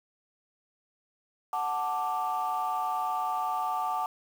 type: chord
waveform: sine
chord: D major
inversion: first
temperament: equal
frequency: 740 / 880 / 1174.7 Hz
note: F#5 / A5 / D6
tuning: 0 / 0 / 0 cents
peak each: -31 dBFS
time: 1.53-4.06 s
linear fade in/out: 2 ms
effects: tanh soft clip ceiling -21 dBFS + 8-bit